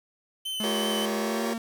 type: tone with vibrato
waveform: 45% pulse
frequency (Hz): 3055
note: G7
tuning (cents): -45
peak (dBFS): -30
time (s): 0.45-1.06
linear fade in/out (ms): 10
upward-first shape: sine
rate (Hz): 5.2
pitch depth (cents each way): 16
type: tone with pitch glide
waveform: 45% pulse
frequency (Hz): 214.3 to 228.4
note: A3 to A#3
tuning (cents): -45 to -35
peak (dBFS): -30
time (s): 0.6-1.58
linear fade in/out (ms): 2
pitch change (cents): +110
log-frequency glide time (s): 1.17-1.47
type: chord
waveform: sawtooth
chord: G half-diminished seventh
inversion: third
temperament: just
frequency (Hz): 352.8 / 392 / 470.4 / 564.5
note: F4 / G4 / Bb4 / Db5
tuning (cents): +18 / 0 / +16 / +31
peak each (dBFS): -30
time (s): 0.63-1.54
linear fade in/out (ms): 10
effects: 9-bit